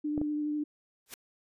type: tone with vibrato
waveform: sine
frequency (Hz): 298.5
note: D4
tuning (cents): +28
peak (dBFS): -29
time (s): 0.04-0.64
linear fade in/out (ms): 10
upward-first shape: triangle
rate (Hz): 12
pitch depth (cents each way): 17
type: clicks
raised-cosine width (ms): 2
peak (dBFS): -22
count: 2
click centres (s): 0.178 / 0.215
type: noise with exponential growth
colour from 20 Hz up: white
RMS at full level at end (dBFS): -37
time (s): 1.06-1.14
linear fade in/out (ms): 2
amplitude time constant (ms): 17
effects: resampled to 32000 Hz